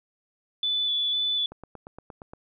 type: tone with vibrato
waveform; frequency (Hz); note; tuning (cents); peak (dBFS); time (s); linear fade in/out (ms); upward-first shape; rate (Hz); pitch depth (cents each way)
sine; 3469; A7; -25; -23; 0.63-1.46; 2; square; 2; 10
type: click train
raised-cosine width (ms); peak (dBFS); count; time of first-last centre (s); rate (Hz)
1; -27; 8; 1.52-2.335; 8.59
effects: none